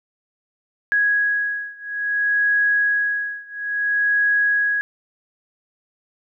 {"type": "beating tone pair", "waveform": "sine", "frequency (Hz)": [1661.2, 1661.79], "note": ["G#6", "G#6"], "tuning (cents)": [0, 1], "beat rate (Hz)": 0.59, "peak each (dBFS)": [-20, -21], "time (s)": [0.92, 4.81], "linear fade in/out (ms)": 0, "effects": []}